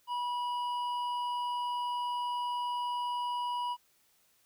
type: tone with hard clipping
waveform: sine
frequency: 975 Hz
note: B5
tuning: 23 cents flat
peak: -33 dBFS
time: 0.07-3.77 s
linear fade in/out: 50 ms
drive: 7 dB
effects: white hiss -69 dBFS RMS until 4.45 s